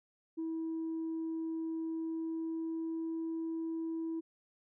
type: tone with pitch glide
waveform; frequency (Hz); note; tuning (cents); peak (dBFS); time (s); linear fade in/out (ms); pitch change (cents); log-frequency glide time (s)
sine; 324.5 to 326.6; E4 to E4; -27 to -16; -33; 0.37-4.21; 20; +11; 1.83-3.16
effects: tanh soft clip ceiling -32 dBFS